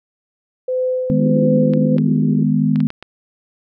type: tone with tremolo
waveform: sine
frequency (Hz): 510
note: C5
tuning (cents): -44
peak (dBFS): -15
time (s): 0.68-1.97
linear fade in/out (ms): 5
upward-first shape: sine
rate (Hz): 1.5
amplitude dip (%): 50
type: chord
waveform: sine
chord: G# minor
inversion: second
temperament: just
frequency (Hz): 155.74 / 207.7 / 249.2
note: D#3 / G#3 / B3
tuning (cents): +2 / 0 / +16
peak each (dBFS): -17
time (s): 1.1-2.87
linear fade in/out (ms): 0
type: band-pass noise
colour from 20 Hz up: pink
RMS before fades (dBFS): -27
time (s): 1.18-2.44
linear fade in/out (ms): 10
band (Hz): 170 to 420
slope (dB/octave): 96
type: clicks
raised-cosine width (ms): 0.3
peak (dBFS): -17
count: 6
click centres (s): 1.736 / 1.983 / 2.759 / 2.804 / 2.904 / 3.026
effects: none